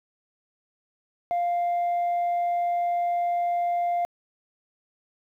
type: tone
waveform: sine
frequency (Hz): 698.5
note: F5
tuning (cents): 0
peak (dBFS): -20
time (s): 1.31-4.05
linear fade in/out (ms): 0
effects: tanh soft clip ceiling -21 dBFS + 10-bit